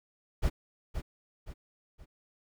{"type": "noise with echo", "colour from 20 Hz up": "brown", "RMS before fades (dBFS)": -27, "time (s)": [0.42, 0.5], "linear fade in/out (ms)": 20, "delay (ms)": 520, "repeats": 3, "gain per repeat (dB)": -8, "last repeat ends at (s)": 2.06, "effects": []}